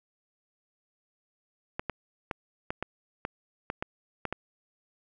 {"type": "clicks", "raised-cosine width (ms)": 0.5, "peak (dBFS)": -16, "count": 10, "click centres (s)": [1.795, 1.897, 2.312, 2.705, 2.826, 3.251, 3.701, 3.825, 4.253, 4.326], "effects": []}